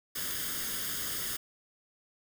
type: noise with comb filter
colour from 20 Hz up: white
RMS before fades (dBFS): -35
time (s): 0.15-1.37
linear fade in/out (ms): 10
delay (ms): 0.6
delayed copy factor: +0.7
effects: none